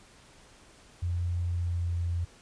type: tone with pitch glide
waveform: sine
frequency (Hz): 87.31 to 86.11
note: F2 to F2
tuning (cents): 0 to -24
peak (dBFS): -27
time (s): 1.02-2.25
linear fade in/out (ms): 10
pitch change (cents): -24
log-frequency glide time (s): 1.43-1.99
effects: pink hiss -56 dBFS RMS until 2.41 s + resampled to 22050 Hz